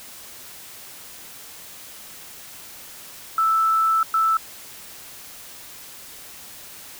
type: tone bursts at uneven times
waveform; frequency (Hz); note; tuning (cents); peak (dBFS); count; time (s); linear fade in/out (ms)
sine; 1318.5; E6; 0; -16; 2; 3.38-4.03 / 4.14-4.37; 2
effects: white hiss -41 dBFS RMS until 6.99 s